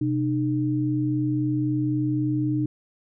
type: tone pair together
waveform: sine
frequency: 127.7 / 303.9 Hz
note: C3 / D#4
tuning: -42 / -41 cents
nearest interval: octave + minor third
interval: 1501 cents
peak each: -25 / -23 dBFS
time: 0.01-2.66 s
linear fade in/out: 5 ms
effects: none